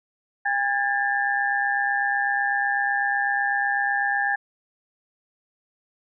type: tone cluster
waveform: sine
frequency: 806 / 1636 / 1764 Hz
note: G5 / G#6 / A6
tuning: +48 / -26 / +4 cents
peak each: -25 dBFS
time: 0.45-4.36 s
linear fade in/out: 10 ms
effects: none